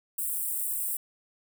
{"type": "high-pass noise", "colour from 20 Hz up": "white", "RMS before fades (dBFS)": -31, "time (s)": [0.18, 0.97], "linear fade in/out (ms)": 5, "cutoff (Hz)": 7900, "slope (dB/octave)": 96, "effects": []}